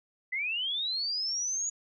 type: linear sweep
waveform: sine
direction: up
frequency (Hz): 1975.5 to 6810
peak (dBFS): -29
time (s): 0.32-1.7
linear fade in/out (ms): 10
effects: none